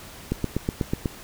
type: click train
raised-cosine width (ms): 3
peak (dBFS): -10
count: 7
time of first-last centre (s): 0.32-1.058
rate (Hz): 8.13
effects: pink hiss -43 dBFS RMS until 1.23 s